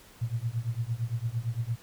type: tone with tremolo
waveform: sine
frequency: 116.54 Hz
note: A#2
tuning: in tune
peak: -24 dBFS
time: 0.21-1.76 s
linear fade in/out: 10 ms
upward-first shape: triangle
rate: 8.8 Hz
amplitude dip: 100%
effects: pink hiss -54 dBFS RMS until 1.82 s